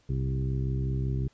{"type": "harmonic tone with a mistuned harmonic", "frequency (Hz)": 65.41, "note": "C2", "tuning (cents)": 0, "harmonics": [1, 2, 3, 4, 5, 6], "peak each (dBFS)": [-31, -28, -39, -43, -42, -42], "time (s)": [0.09, 1.28], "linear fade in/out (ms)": 5, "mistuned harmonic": 1, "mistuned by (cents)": -52, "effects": ["pink hiss -65 dBFS RMS until 1.33 s", "resampled to 16000 Hz"]}